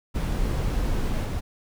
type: noise with level steps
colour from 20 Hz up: brown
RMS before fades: -25 / -27 dBFS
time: 0.14-1.41 s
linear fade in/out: 20 ms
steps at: 1.24 s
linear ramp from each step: 20 ms
effects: none

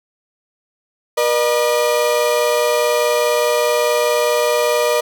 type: tone pair together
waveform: 35% pulse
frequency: 480.3 / 605.1 Hz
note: B4 / D#5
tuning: -48 / -48 cents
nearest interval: major third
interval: 400 cents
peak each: -15 dBFS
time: 1.17-5.01 s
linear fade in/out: 10 ms
effects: none

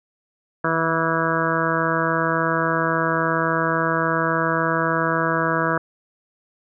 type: harmonic tone with a mistuned harmonic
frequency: 163.6 Hz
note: E3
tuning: 13 cents flat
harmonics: 1 / 2 / 3 / 4 / 6 / 7 / 8 / 9 / 10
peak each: -27 / -27 / -27 / -27 / -27 / -27 / -27 / -27 / -27 dBFS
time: 0.64-5.78 s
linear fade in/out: 5 ms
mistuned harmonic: 1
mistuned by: -19 cents
effects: none

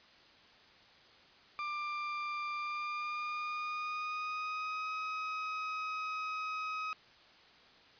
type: tone with pitch glide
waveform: 30% pulse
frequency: 1188 to 1265.9 Hz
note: D6 to D#6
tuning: +20 to +30 cents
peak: -33 dBFS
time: 1.59-6.93 s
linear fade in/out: 0 ms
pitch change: +110 cents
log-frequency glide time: 2.56-4.93 s
effects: white hiss -60 dBFS RMS until 7.99 s + resampled to 11025 Hz

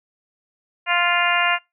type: harmonic tone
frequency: 349.2 Hz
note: F4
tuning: in tune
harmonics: 2 / 3 / 4 / 5 / 6 / 7 / 8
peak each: -24 / -24 / -24 / -24 / -24 / -24 / -24 dBFS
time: 0.86-1.59 s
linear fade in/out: 50 ms
effects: noise-tail reverb RT60 0.2 s tail -23 dB re dry

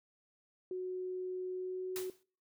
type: tone with pitch glide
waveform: sine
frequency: 368.2 to 370.8 Hz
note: F#4 to F#4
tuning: -8 to +4 cents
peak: -36 dBFS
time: 0.71-2.1 s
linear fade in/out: 2 ms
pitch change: +12 cents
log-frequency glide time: 1.52-1.85 s
type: noise with exponential decay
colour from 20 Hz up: white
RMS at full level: -40 dBFS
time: 1.96-2.23 s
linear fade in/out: 0 ms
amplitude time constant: 57 ms
effects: noise-tail reverb RT60 0.4 s tail -23 dB re dry

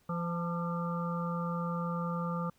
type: harmonic tone with a mistuned harmonic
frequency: 170.9 Hz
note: F3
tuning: 37 cents flat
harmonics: 1 / 3 / 5 / 7 / 8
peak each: -33 / -40 / -44 / -38 / -47 dBFS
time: 0.09-2.5 s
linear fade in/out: 5 ms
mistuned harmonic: 5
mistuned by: +61 cents
effects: pink hiss -69 dBFS RMS until 2.58 s

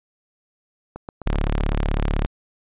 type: click train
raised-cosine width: 1 ms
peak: -19 dBFS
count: 9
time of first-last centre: 0.96-1.988 s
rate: 7.78 Hz
type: tone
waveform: sawtooth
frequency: 35.91 Hz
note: D1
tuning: 38 cents flat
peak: -15 dBFS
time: 1.26-2.26 s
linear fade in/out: 0 ms
effects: resampled to 8000 Hz

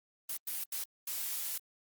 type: noise bursts at uneven times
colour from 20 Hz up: blue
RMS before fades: -37 dBFS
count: 4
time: 0.29-0.37 / 0.47-0.64 / 0.72-0.84 / 1.07-1.58 s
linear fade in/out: 5 ms
effects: Opus 32 kbps

